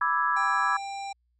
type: chord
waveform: sine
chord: E dominant seventh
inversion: second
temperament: equal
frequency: 987.8 / 1174.7 / 1318.5 / 1661.2 Hz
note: B5 / D6 / E6 / G#6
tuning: 0 / 0 / 0 / 0 cents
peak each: -28 dBFS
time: 0.01-0.77 s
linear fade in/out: 5 ms
type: harmonic tone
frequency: 792 Hz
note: G5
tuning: 18 cents sharp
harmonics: 1 / 3 / 5 / 7 / 9 / 10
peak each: -33 / -43 / -47 / -50 / -52 / -53 dBFS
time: 0.36-1.13 s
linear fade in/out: 10 ms
effects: added 60 Hz sine -68 dBFS peak until 1.39 s